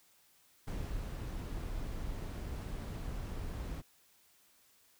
brown noise with ADSR envelope, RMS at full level -38 dBFS, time 0.67-3.82 s, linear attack 10 ms, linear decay 340 ms, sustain -2 dB, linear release 21 ms, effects white hiss -67 dBFS RMS until 4.99 s

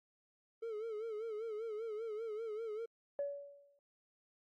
triangle tone with vibrato, 440 Hz, A4, in tune, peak -37 dBFS, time 0.62-2.86 s, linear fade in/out 10 ms, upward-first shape sine, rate 5.1 Hz, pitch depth 88 cents each way
sine tone with exponential decay, 568 Hz, C#5, 42 cents sharp, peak -32 dBFS, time 3.19-3.79 s, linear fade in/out 1 ms, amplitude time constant 130 ms
effects tanh soft clip ceiling -30 dBFS + AAC 64 kbps

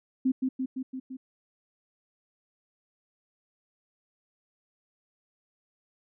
sine tone with echo, 260.4 Hz, C4, 8 cents flat, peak -21 dBFS, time 0.25-0.32 s, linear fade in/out 10 ms, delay 170 ms, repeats 5, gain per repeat -3 dB, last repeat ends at 1.17 s, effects none

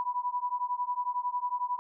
sine beating tone pair, 980 / 991 Hz, B5 / B5, -14 / +6 cents, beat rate 11 Hz, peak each -32 / -32 dBFS, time 0-1.79 s, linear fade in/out 0 ms, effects none

